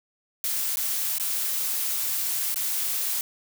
blue noise with dropouts, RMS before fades -27 dBFS, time 0.44-3.21 s, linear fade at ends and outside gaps 1 ms, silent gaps 0.758-0.77 / 1.184-1.198 / 2.544-2.559 s, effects none

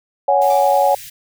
sine chord, C# suspended fourth, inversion none, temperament equal with one note detuned, 559.8 / 740 / 830.6 Hz, C#5 / F#5 / G#5, +17 / 0 / 0 cents, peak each -15 / -16 / -15 dBFS, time 0.28-0.95 s, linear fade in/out 5 ms
white band-stop noise, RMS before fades -35 dBFS, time 0.41-1.1 s, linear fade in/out 10 ms, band 160 to 1700 Hz, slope 48 dB/octave
10% pulse tone with exponential decay, 1170 Hz, D6, 7 cents flat, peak -25 dBFS, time 0.5-1.1 s, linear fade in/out 2 ms, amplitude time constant 130 ms
effects none

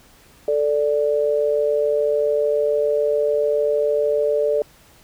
sine tone pair together, 440.1 / 587 Hz, A4 / D5, 0 / -1 cents, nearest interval perfect fourth, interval 499 cents, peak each -19 dBFS, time 0.48-4.62 s, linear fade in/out 2 ms, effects pink hiss -51 dBFS RMS until 5.03 s

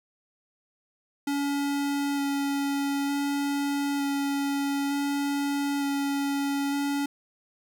square tone with vibrato, 281.7 Hz, C#4, 28 cents sharp, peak -26 dBFS, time 1.27-7.06 s, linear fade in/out 5 ms, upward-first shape square, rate 0.55 Hz, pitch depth 8 cents each way, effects 11-bit

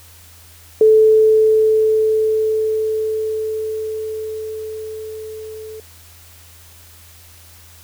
sine tone with level ramp, 436.2 Hz, A4, 15 cents flat, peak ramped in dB -6 to -30 dBFS, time 0.81-5.8 s, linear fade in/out 2 ms, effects added 84 Hz sine -45 dBFS peak until 7.83 s + white hiss -45 dBFS RMS until 7.83 s

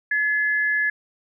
sine tone pair together, 1707.4 / 2052 Hz, G#6 / C7, +47 / -34 cents, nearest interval minor third, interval 319 cents, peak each -19 / -29 dBFS, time 0.11-0.9 s, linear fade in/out 5 ms, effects none

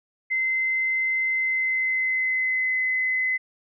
sine tone with pitch glide, 2065 to 2034 Hz, C7 to C7, -23 to -50 cents, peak -21 dBFS, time 0.3-3.38 s, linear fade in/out 20 ms, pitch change -27 cents, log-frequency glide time 1.28-2.82 s, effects none

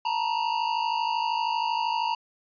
square tone pair together, 900 / 952.8 Hz, A5 / A#5, +39 / +38 cents, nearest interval minor second, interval 99 cents, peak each -28 dBFS, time 0.05-2.15 s, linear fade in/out 5 ms, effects resampled to 11025 Hz

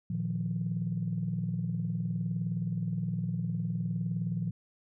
sine chord, Bb suspended fourth, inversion none, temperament just, 116.54 / 155.39 / 174.81 Hz, Bb2 / Eb3 / F3, 0 / -2 / +2 cents, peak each -34 / -35 / -32 dBFS, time 0.1-4.51 s, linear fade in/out 5 ms, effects tanh soft clip ceiling -21 dBFS

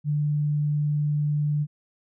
sine tone with vibrato, 148.2 Hz, D3, 16 cents sharp, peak -21 dBFS, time 0.04-1.67 s, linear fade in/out 50 ms, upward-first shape sine, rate 20 Hz, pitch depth 14 cents each way, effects none

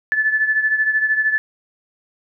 sine beating tone pair, 1737 / 1750 Hz, A6 / A6, -23 / -10 cents, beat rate 13 Hz, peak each -16 / -22 dBFS, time 0.12-1.38 s, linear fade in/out 0 ms, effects none

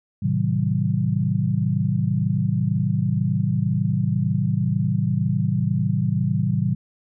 sine chord, A diminished seventh, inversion none, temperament just, 110 / 132 / 158.4 / 190.08 Hz, A2 / C3 / Eb3 / Gb3, 0 / +16 / +31 / +47 cents, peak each -24 dBFS, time 0.22-6.75 s, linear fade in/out 10 ms, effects none

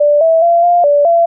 sine tone with pitch steps, 587 / 653 / 683 / 700 / 579 / 678 Hz, D5 / E5 / F5 / F5 / D5 / E5, -1 / -17 / -39 / +4 / -25 / +49 cents, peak -6 dBFS, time 0-1.26 s, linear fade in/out 10 ms, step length 210 ms, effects none

